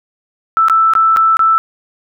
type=tone with dropouts; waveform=sine; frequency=1322 Hz; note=E6; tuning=5 cents sharp; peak=-7 dBFS; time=0.57-1.58 s; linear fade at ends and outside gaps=0 ms; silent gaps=0.684-0.698 / 0.936-0.952 / 1.163-1.17 / 1.369-1.393 s; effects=none